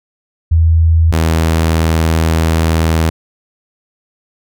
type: tone pair in turn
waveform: sine / sawtooth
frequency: 81.7 / 81 Hz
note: E2 / E2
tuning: -15 / -30 cents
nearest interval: unison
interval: 15 cents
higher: first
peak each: -6 dBFS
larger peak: neither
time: 0.51-1.12 / 1.12-3.1 s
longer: second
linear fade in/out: 10 ms
effects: none